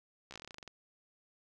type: slowing click train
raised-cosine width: 0.2 ms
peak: -30 dBFS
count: 14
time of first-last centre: 0.31-0.677 s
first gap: 14 ms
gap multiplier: 1.11
effects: none